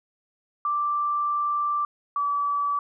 sine tone pair in turn, 1174.7 / 1149.9 Hz, D6 / D6, 0 / -37 cents, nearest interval unison, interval 37 cents, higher first, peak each -22 dBFS, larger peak neither, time 0.65-1.85 / 2.16-2.79 s, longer first, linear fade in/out 2 ms, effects none

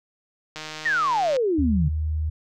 click train, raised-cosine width 0.2 ms, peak -17 dBFS, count 126, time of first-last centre 0.56-1.366 s, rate 155 Hz
sine exponential sweep, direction down, 1928 to 138.59 Hz, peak -19 dBFS, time 0.85-1.89 s, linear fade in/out 10 ms
sine tone, 77.6 Hz, D#2, 4 cents flat, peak -22 dBFS, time 1.58-2.3 s, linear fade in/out 10 ms
effects none

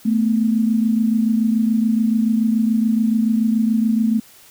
sine tone pair together, 220.4 / 247.4 Hz, A3 / B3, +3 / +3 cents, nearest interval major second, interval 200 cents, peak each -15 / -21 dBFS, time 0.05-4.2 s, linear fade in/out 10 ms, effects white hiss -47 dBFS RMS until 4.5 s

